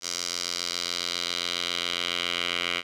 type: tone with band-pass filter sweep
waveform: 10% pulse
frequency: 87.31 Hz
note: F2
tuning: in tune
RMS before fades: -30 dBFS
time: 0.01-2.83 s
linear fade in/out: 50 ms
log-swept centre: 5600 to 2700 Hz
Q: 2.4
effects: none